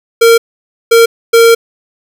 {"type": "tone bursts at uneven times", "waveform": "square", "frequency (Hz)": 460.9, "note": "A#4", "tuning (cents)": -20, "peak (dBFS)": -3, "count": 3, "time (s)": [[0.21, 0.38], [0.91, 1.06], [1.33, 1.55]], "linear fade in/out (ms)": 10, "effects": []}